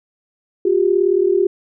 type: tone pair together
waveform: sine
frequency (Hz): 358.9 / 397.1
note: F4 / G4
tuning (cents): +47 / +22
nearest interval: major second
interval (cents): 175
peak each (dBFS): -15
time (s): 0.65-1.47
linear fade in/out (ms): 5
effects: none